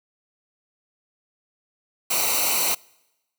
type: noise with comb filter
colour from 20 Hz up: white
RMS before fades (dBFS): -22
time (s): 2.1-2.75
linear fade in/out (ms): 10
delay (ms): 0.59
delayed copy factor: -0.9
effects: noise-tail reverb RT60 1.0 s tail -26 dB re dry